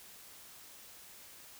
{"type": "silence", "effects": ["white hiss -54 dBFS RMS until 1.59 s"]}